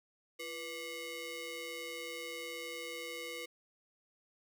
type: ring-modulated tone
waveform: sawtooth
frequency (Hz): 830.6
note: G#5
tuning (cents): 0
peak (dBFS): -34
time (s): 0.39-3.46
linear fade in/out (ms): 10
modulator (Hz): 1320
effects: none